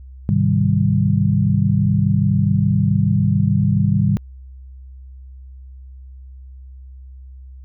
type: chord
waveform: sine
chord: Ab major seventh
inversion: none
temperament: equal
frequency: 103.83 / 130.81 / 155.56 / 196 Hz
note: Ab2 / C3 / Eb3 / G3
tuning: 0 / 0 / 0 / 0 cents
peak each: -18 / -20 / -19 / -18 dBFS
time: 0.29-4.17 s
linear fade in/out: 0 ms
effects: added 65 Hz sine -35 dBFS peak until 7.64 s